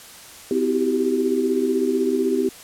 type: tone cluster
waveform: sine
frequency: 255.4 / 325.6 / 376.2 / 392.1 Hz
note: C4 / E4 / F#4 / G4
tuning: -42 / -21 / +29 / 0 cents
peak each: -23 / -25 / -27 / -21 dBFS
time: 0.51-2.49 s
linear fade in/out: 2 ms
effects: white hiss -42 dBFS RMS until 2.63 s + low-pass 12000 Hz 12 dB/octave